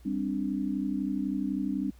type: chord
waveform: sine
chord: G suspended fourth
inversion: none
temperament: equal with one note detuned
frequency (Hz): 197.7 / 261.6 / 293.7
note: G3 / C4 / D4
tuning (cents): +15 / 0 / 0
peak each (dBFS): -32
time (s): 0.05-1.91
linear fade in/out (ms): 10
effects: added 60 Hz sine -51 dBFS peak until 1.99 s + pink hiss -63 dBFS RMS until 1.99 s